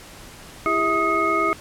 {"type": "tone cluster", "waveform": "sine", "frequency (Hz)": [332.3, 402.3, 648, 1252, 2173], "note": ["E4", "G4", "E5", "D#6", "C#7"], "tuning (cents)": [14, 45, -30, 10, -35], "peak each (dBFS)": [-26, -27, -27, -20, -26], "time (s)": [0.66, 1.53], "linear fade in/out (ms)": 0, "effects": ["pink hiss -42 dBFS RMS until 1.6 s", "low-pass 12000 Hz 12 dB/octave"]}